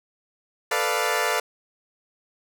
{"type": "chord", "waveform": "15% pulse", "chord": "B half-diminished seventh", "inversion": "third", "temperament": "equal", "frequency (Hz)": [440, 493.9, 587.3, 698.5], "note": ["A4", "B4", "D5", "F5"], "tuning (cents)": [0, 0, 0, 0], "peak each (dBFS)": -21, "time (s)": [0.71, 1.4], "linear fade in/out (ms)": 5, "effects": []}